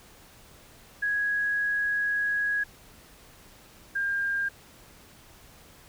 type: tone pair in turn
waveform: sine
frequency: 1661.2 / 1604.6 Hz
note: G#6 / G6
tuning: 0 / +40 cents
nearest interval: minor second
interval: 60 cents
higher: first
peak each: -24 / -25 dBFS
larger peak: first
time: 1.02-2.64 / 3.95-4.49 s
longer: first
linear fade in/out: 10 ms
effects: pink hiss -53 dBFS RMS until 5.88 s